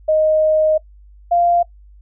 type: tone pair in turn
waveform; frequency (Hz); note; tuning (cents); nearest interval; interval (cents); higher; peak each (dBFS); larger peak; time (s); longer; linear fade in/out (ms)
sine; 622.3 / 694.5; D#5 / F5; 0 / -10; major second; 190; second; -11; neither; 0.08-0.78 / 1.31-1.63; first; 10
effects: noise-tail reverb RT60 0.1 s tail -21 dB re dry + added 50 Hz sine -41 dBFS peak until 2.01 s